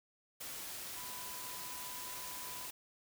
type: tone in noise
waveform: sine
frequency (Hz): 997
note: B5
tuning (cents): +16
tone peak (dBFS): -51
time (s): 0.96-2.67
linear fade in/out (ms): 10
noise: white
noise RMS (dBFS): -45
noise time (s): 0.4-2.71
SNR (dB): -9
effects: none